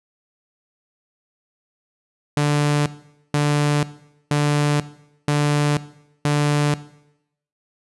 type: tone bursts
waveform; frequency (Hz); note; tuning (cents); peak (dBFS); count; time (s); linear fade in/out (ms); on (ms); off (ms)
sawtooth; 146.83; D3; 0; -12; 5; 2.37-6.74; 2; 490; 480
effects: noise-tail reverb RT60 0.8 s tail -17 dB re dry + resampled to 24000 Hz